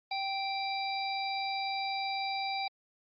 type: harmonic tone with a mistuned harmonic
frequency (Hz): 782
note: G5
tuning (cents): -4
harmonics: 1 / 3 / 5 / 6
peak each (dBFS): -33 / -38 / -40 / -41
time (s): 0.11-2.68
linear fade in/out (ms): 5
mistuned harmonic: 6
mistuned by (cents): +33
effects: MP3 32 kbps